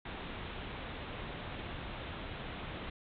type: low-pass noise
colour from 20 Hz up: pink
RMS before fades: -43 dBFS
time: 0.05-2.9 s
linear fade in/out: 5 ms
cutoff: 3800 Hz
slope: 96 dB/octave
effects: none